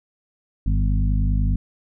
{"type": "harmonic tone with a mistuned harmonic", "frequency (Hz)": 50.2, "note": "G1", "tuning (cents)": 42, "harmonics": [1, 2, 3, 4, 5], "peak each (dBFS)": [-18, -24, -28, -30, -32], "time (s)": [0.66, 1.56], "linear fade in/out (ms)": 5, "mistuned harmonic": 3, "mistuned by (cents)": 48, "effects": []}